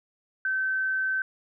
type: tone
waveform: sine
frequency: 1539 Hz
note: G6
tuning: 32 cents flat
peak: -24 dBFS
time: 0.45-1.22 s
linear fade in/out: 2 ms
effects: none